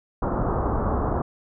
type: low-pass noise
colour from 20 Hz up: pink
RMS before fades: -24 dBFS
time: 0.22-1.22 s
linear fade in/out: 5 ms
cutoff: 1300 Hz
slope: 48 dB/octave
effects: none